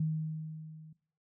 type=tone with level ramp; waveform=sine; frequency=157 Hz; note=D#3; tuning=16 cents sharp; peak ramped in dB=-27 to -49 dBFS; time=0-0.93 s; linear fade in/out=5 ms; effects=noise-tail reverb RT60 0.5 s tail -19 dB re dry